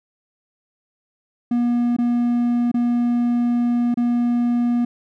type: tone with dropouts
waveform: triangle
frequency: 240 Hz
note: B3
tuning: 49 cents flat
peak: -14 dBFS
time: 1.51-4.85 s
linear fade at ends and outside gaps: 5 ms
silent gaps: 1.966-1.985 / 2.716-2.742 / 3.943-3.972 s
effects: none